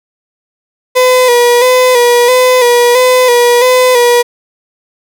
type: tone with vibrato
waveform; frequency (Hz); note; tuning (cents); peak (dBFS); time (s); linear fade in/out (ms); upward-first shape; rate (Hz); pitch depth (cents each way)
35% pulse; 493.9; B4; 0; -3; 0.95-4.23; 20; square; 1.5; 43
effects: none